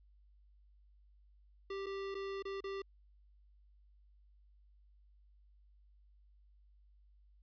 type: tone with dropouts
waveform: square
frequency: 392 Hz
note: G4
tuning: in tune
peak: -40 dBFS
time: 1.7-2.82 s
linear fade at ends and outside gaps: 5 ms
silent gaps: 1.861-1.865 / 2.145-2.15 / 2.425-2.452 / 2.606-2.64 s
effects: added 50 Hz sine -62 dBFS peak until 7.42 s + resampled to 11025 Hz